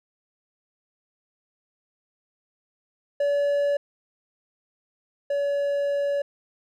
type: tone pair in turn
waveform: triangle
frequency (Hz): 572 / 568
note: D5 / C#5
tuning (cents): -46 / +42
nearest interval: unison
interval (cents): 12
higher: first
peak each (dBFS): -18 / -20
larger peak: first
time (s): 3.2-3.77 / 5.3-6.22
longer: second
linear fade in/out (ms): 5
effects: none